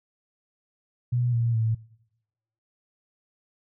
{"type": "tone with pitch steps", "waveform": "sine", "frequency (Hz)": [122.1, 116.92, 111.97], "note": ["B2", "A#2", "A2"], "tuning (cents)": [-19, 6, 31], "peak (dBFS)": -21, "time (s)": [1.12, 1.75], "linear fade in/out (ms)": 10, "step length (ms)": 210, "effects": ["noise-tail reverb RT60 0.9 s tail -23 dB re dry"]}